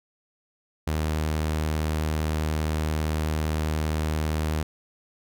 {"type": "tone", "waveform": "sawtooth", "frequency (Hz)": 77.6, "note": "D#2", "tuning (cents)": -4, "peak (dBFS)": -20, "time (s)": [0.87, 4.63], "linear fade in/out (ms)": 5, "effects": []}